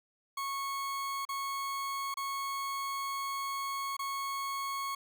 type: tone with dropouts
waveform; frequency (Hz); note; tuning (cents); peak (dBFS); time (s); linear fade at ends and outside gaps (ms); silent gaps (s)
40% pulse; 1100; C#6; -14; -33; 0.37-4.95; 5; 1.252-1.289 / 2.142-2.17 / 3.968-3.991
effects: 11-bit